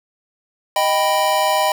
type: chord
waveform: square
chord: Eb augmented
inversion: none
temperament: equal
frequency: 622.3 / 784 / 987.8 Hz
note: Eb5 / G5 / B5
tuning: 0 / 0 / 0 cents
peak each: -20 dBFS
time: 0.76-1.72 s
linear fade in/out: 2 ms
effects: none